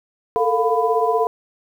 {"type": "tone cluster", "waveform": "sine", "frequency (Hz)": [438.5, 454.8, 705, 997], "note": ["A4", "A#4", "F5", "B5"], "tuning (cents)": [-6, -43, 16, 16], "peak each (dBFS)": -21, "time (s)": [0.36, 1.27], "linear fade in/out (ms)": 0, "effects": ["8-bit"]}